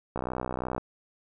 click train, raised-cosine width 1 ms, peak -17 dBFS, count 40, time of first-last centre 0.16-0.78 s, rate 62.9 Hz, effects none

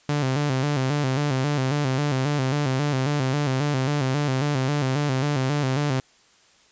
sawtooth tone with vibrato, 138.59 Hz, C#3, in tune, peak -17 dBFS, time 0.09-6 s, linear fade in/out 2 ms, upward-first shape square, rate 3.7 Hz, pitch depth 98 cents each way, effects white hiss -57 dBFS RMS until 6.71 s + resampled to 16000 Hz

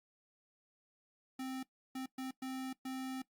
square tone bursts at uneven times, 261.6 Hz, C4, in tune, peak -40 dBFS, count 5, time 1.39-1.63 / 1.95-2.06 / 2.18-2.31 / 2.42-2.73 / 2.85-3.22 s, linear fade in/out 5 ms, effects noise-tail reverb RT60 0.1 s tail -19 dB re dry + Opus 48 kbps

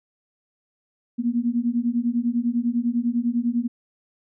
sine beating tone pair, 233.1 / 243.1 Hz, A#3 / B3, 0 / -27 cents, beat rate 10 Hz, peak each -23 dBFS, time 1.18-3.68 s, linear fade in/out 20 ms, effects none

